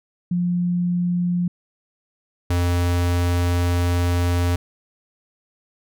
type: tone pair in turn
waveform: sine / square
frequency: 176.3 / 87.72 Hz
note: F3 / F2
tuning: +17 / +8 cents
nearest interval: octave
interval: 1209 cents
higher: first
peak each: -18 / -18 dBFS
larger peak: neither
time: 0.31-1.48 / 2.5-4.56 s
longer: second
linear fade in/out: 5 ms
effects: none